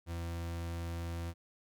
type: tone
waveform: 40% pulse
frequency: 84.6 Hz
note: E2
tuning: 45 cents sharp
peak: -36 dBFS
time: 0.06-1.34 s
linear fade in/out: 50 ms
effects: none